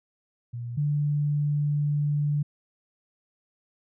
sine tone pair in turn, 119.6 / 146.74 Hz, A#2 / D3, +45 / -1 cents, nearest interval major third, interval 354 cents, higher second, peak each -31 / -22 dBFS, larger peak second, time 0.53-0.77 / 0.77-2.43 s, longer second, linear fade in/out 10 ms, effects none

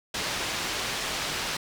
white low-pass noise, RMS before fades -31 dBFS, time 0.14-1.57 s, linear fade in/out 5 ms, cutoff 4600 Hz, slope 12 dB/octave, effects none

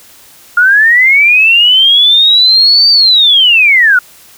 sine linear two-way sweep, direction up then down, 1400 to 4648 to 1400 Hz, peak -3 dBFS, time 0.57-3.99 s, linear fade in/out 5 ms, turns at 2.9 s, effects white hiss -39 dBFS RMS until 4.37 s

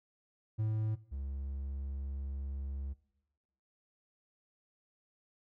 triangle tone pair in turn, 108.9 / 68.6 Hz, A2 / C#2, -17 / -17 cents, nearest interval minor sixth, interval 800 cents, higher first, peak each -28 / -35 dBFS, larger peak first, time 0.58-0.96 / 1.11-2.94 s, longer second, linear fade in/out 20 ms, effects noise-tail reverb RT60 0.9 s tail -19 dB re dry

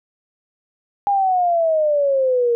sine exponential sweep, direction down, 816 to 466.2 Hz, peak -14 dBFS, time 1.07-2.55 s, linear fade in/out 0 ms, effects none

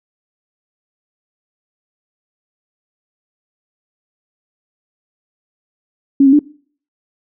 sine tone with pitch steps, 276.3 / 269.1 / 294.4 Hz, C#4 / C4 / D4, -6 / +49 / +4 cents, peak -5 dBFS, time 6.2-6.392 s, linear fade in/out 5 ms, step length 64 ms, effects noise-tail reverb RT60 0.5 s tail -24 dB re dry

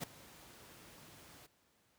pink noise with ADSR envelope, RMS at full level -38 dBFS, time 0-1.47 s, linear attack 34 ms, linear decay 6 ms, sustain -19 dB, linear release 14 ms, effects pink hiss -73 dBFS RMS until 1.98 s + high-pass 80 Hz 12 dB/octave

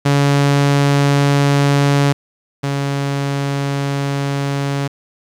sawtooth tone pair in turn, 141.6 / 140.05 Hz, C#3 / C#3, +37 / +18 cents, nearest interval unison, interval 19 cents, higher first, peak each -7 / -13 dBFS, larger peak first, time 0.05-2.13 / 2.63-4.88 s, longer second, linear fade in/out 10 ms, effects low-pass 8000 Hz 12 dB/octave + 8-bit

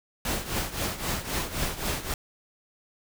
pink noise with tremolo, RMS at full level -27 dBFS, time 0.25-2.14 s, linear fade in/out 2 ms, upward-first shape triangle, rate 3.8 Hz, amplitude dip 80%, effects none

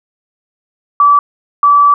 sine tone pair in turn, 1154 / 1154 Hz, D6 / D6, -31 / -31 cents, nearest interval unison, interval 0 cents, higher neither, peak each -4 dBFS, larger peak neither, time 1-1.19 / 1.63-1.94 s, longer second, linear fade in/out 2 ms, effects none

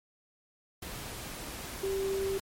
sine tone in noise, 388.9 Hz, G4, 14 cents flat, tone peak -29 dBFS, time 1.83-2.38 s, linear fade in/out 5 ms, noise pink, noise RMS -41 dBFS, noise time 0.82-2.4 s, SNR +9 dB, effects MP3 64 kbps

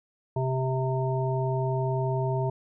harmonic tone, 130.81 Hz, C3, in tune, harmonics 1 / 3 / 5 / 7, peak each -26 / -31 / -33 / -34 dBFS, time 0.36-2.5 s, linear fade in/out 5 ms, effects none

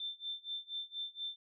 sine tone with tremolo, 3558 Hz, A7, 19 cents sharp, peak -36 dBFS, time 0-1.36 s, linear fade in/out 2 ms, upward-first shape sine, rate 4.2 Hz, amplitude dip 95%, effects none

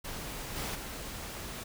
pink noise with level steps, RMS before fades -40 / -36 / -41 dBFS, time 0.04-1.64 s, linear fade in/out 10 ms, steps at 0.55 / 0.74 s, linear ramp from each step 20 ms, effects none

